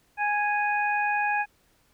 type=harmonic tone; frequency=829 Hz; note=G#5; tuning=3 cents flat; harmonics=1 / 2 / 3; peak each=-25 / -28 / -30 dBFS; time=0.17-1.46 s; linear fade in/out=50 ms; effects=pink hiss -65 dBFS RMS until 1.93 s